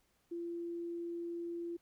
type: tone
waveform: sine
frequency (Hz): 341.6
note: F4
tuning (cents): -38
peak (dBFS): -38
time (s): 0.31-1.77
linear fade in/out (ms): 10
effects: pink hiss -75 dBFS RMS until 1.81 s